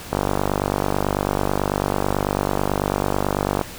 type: click train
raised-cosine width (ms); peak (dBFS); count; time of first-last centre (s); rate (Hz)
1; -5; 172; 0.13-3.613; 49.1
effects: pink hiss -36 dBFS RMS until 3.78 s